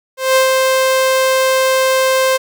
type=tone with ADSR envelope; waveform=sawtooth; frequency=524 Hz; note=C5; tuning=2 cents sharp; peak=-4 dBFS; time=0.17-2.38 s; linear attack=190 ms; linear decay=110 ms; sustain=-3 dB; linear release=20 ms; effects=none